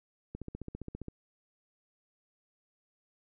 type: click train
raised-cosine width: 3 ms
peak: -27 dBFS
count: 12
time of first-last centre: 0.35-1.083 s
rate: 15 Hz
effects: none